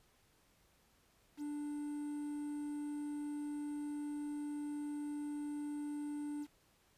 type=tone with quantisation; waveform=triangle; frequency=293.7 Hz; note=D4; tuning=in tune; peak=-37 dBFS; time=1.37-6.47 s; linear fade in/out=50 ms; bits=10; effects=pink hiss -71 dBFS RMS until 6.97 s + resampled to 32000 Hz